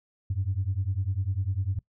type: beating tone pair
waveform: sine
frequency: 91.1 / 101.1 Hz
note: F#2 / G#2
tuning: -26 / -46 cents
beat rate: 10 Hz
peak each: -28 dBFS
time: 0.3-1.79 s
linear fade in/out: 5 ms
effects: noise-tail reverb RT60 0.1 s tail -22 dB re dry + tanh soft clip ceiling -19 dBFS